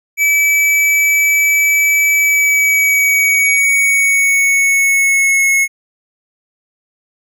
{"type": "tone with pitch glide", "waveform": "square", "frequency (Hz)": [2300, 2182], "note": ["D7", "C#7"], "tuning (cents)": [-37, -28], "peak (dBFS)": -10, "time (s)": [0.17, 5.68], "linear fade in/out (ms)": 50, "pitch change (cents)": -91, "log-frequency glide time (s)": [2.13, 5.46], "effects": []}